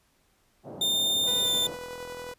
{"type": "band-pass noise", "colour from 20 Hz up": "white", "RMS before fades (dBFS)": -41, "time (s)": [0.63, 1.78], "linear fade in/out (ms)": 50, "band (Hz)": [110, 670], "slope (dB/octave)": 24}
{"type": "tone with pitch glide", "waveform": "40% pulse", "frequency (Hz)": [3618, 3568], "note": ["A7", "A7"], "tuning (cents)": [48, 23], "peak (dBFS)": -22, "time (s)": [0.81, 1.67], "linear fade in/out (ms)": 5, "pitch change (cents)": -25, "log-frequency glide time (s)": [1.4, 1.49]}
{"type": "click train", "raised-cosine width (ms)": 1, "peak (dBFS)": -30, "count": 46, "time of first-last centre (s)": [1.24, 2.314], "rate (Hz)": 41.9}
{"type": "tone with tremolo", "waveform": "sawtooth", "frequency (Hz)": 494, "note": "B4", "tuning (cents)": 0, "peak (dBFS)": -32, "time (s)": [1.27, 2.34], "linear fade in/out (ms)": 5, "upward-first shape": "triangle", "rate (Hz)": 11, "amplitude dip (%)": 35}
{"effects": ["pink hiss -67 dBFS RMS until 2.38 s", "resampled to 32000 Hz"]}